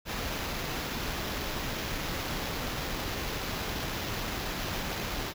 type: noise with sample-and-hold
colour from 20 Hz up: pink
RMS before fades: -34 dBFS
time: 0.05-5.34 s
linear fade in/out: 50 ms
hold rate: 8820 Hz
effects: none